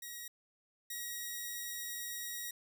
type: tone pair in turn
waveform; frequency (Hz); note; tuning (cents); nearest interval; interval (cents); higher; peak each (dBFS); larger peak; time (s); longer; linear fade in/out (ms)
5% pulse; 1901 / 1901; A#6 / A#6; +33 / +33; unison; 0; neither; -33 / -29; second; 0.02-0.28 / 0.9-2.51; second; 5
effects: none